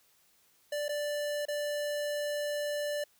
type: tone with dropouts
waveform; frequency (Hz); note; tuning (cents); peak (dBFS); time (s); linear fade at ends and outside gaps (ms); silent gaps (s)
square; 587.3; D5; 0; -32; 0.72-3.04; 5; 0.883-0.891 / 1.454-1.483
effects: white hiss -67 dBFS RMS until 3.19 s